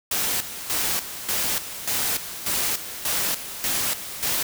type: noise with tremolo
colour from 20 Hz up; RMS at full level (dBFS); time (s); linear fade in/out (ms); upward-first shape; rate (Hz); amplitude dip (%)
white; -24; 0.11-4.43; 5; square; 1.7; 70
effects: none